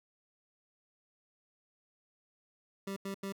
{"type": "tone bursts", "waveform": "25% pulse", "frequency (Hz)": 196, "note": "G3", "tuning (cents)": 0, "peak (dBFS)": -33, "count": 3, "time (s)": [2.87, 3.324], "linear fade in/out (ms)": 5, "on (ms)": 94, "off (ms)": 86, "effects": []}